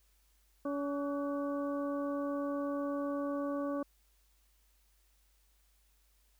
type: harmonic tone with a mistuned harmonic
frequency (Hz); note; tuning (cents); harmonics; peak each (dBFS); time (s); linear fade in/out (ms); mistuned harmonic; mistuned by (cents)
284; C#4; +42; 1 / 2 / 3 / 4 / 5; -35 / -37 / -52 / -43 / -53; 0.65-3.83; 5; 5; +81
effects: added 50 Hz sine -68 dBFS peak until 6.39 s + white hiss -73 dBFS RMS until 6.39 s